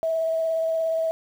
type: tone with vibrato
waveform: sine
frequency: 650 Hz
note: E5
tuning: 24 cents flat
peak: -21 dBFS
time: 0.03-1.11 s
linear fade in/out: 0 ms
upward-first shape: triangle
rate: 17 Hz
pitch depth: 16 cents each way
effects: 8-bit